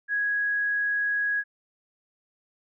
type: tone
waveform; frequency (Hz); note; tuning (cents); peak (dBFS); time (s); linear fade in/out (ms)
sine; 1661.2; G#6; 0; -23; 0.08-1.44; 50
effects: none